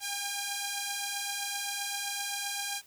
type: beating tone pair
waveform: 5% pulse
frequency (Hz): 800 / 807.7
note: G5 / G#5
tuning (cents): +35 / -48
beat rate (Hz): 7.7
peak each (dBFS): -27 / -22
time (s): 0-2.82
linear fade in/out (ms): 50
effects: white hiss -59 dBFS RMS until 2.86 s